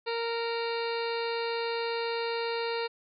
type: harmonic tone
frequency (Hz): 463.7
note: A#4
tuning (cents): -9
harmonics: 1 / 2 / 3 / 4 / 5 / 6 / 8 / 9 / 10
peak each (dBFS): -31 / -36 / -41 / -43 / -42 / -42 / -44 / -42 / -46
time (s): 0.06-2.88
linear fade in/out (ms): 20
effects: none